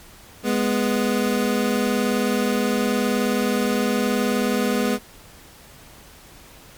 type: tone pair together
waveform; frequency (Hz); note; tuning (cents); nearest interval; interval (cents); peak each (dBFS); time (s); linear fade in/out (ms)
25% pulse; 207.7 / 246.8; G#3 / B3; 0 / -1; minor third; 299; -18; 0.43-4.99; 50
effects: pink hiss -46 dBFS RMS until 6.77 s + MP3 96 kbps

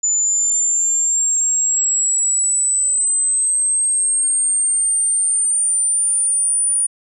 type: linear sweep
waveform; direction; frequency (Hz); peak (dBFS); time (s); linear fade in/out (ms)
sine; up; 7000 to 9510; -14; 0.03-6.87; 10
effects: none

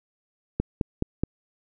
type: click train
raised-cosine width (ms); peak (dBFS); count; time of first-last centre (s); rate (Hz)
3; -10; 4; 0.6-1.236; 4.72
effects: none

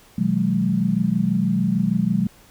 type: tone cluster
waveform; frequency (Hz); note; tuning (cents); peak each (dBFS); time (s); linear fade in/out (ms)
sine; 124.5 / 161.4 / 186.7 / 213.1; B2 / E3 / F#3 / G#3; +14 / -36 / +16 / +45; -27 / -26 / -20 / -22; 0.18-2.27; 5
effects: pink hiss -51 dBFS RMS until 2.5 s

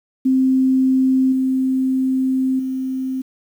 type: tone with level steps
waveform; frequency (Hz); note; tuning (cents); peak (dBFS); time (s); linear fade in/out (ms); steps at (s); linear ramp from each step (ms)
sine; 261.6; C4; 0; -12 / -15 / -20; 0.25-3.22; 10; 1.32 / 2.59; 5
effects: 8-bit

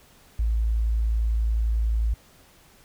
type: tone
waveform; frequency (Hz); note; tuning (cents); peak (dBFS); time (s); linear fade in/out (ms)
sine; 55.6; A1; +19; -20; 0.39-2.14; 5
effects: pink hiss -55 dBFS RMS until 2.84 s

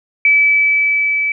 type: tone with level ramp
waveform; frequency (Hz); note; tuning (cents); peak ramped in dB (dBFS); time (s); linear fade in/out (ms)
sine; 2301; D7; -36; -7 to -14; 0.25-1.32; 2
effects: none

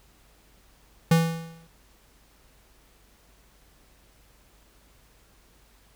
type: tone with exponential decay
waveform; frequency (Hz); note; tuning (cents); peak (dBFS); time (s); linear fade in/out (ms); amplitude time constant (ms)
square; 164.81; E3; 0; -15; 1.11-1.67; 5; 120
effects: added 50 Hz sine -60 dBFS peak until 5.95 s + pink hiss -60 dBFS RMS until 5.95 s

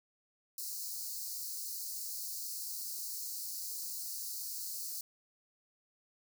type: high-pass noise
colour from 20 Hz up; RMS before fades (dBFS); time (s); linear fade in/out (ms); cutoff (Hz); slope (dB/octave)
white; -41; 0.58-5.01; 2; 4200; 96
effects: none

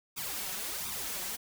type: noise with flanger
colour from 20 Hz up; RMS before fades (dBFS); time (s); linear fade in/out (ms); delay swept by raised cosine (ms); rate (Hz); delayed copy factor
white; -37; 0.16-1.37; 20; 0.82 to 5.42; 1.4; +0.85
effects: none

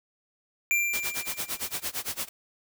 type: tone with exponential decay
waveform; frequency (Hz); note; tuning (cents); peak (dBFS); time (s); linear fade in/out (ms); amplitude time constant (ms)
square; 2371; D7; +16; -21; 0.71-1.91; 0; 260
type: noise with tremolo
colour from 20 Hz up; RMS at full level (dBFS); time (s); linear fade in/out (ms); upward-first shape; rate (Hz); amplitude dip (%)
white; -30; 0.93-2.29; 5; sine; 8.8; 95
effects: none

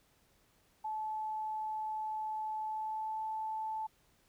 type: tone with pitch glide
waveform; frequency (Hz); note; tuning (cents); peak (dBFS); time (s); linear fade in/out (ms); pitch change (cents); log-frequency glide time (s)
sine; 866 to 874.5; A5 to A5; -28 to -11; -35; 0.84-3.87; 10; +17; 2.61-3.23
effects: pink hiss -70 dBFS RMS until 4.28 s

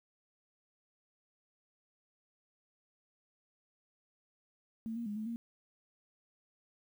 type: tone with pitch steps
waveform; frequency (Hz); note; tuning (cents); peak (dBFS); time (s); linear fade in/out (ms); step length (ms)
sine; 224.6 / 234.4 / 207.3 / 216.9 / 232.4; A3 / A#3 / G#3 / A3 / A#3; +36 / +10 / -3 / -25 / -5; -36; 4.86-5.36; 0; 100
effects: 11-bit

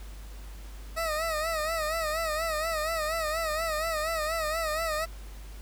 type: tone with vibrato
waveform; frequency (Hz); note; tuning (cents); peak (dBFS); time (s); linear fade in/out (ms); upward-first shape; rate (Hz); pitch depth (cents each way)
20% pulse; 635; D#5; +35; -23; 0.96-5.06; 20; sine; 4.2; 84
effects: added 50 Hz sine -40 dBFS peak until 5.61 s + pink hiss -52 dBFS RMS until 5.61 s

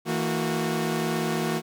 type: tone cluster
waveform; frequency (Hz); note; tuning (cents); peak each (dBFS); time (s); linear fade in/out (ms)
sawtooth; 162 / 227.9 / 365.8; E3 / A#3 / F#4; -30 / -39 / -20; -25; 0.05-1.62; 50
effects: none

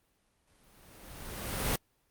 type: noise with exponential growth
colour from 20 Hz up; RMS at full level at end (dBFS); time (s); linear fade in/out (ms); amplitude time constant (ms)
pink; -28; 0.47-1.76; 5; 280
effects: pink hiss -73 dBFS RMS until 2.1 s + Opus 32 kbps

